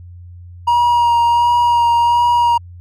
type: tone with vibrato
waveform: triangle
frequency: 950 Hz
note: A#5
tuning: 33 cents sharp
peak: -8 dBFS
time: 0.67-2.58 s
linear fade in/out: 10 ms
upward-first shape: sine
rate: 1.4 Hz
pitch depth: 16 cents each way
effects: added 88 Hz sine -33 dBFS peak until 2.8 s